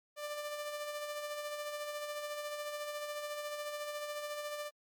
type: tone with tremolo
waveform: sawtooth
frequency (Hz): 592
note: D5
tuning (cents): +14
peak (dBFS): -33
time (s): 0.16-4.71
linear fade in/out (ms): 50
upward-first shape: sine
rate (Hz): 14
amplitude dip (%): 40
effects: MP3 96 kbps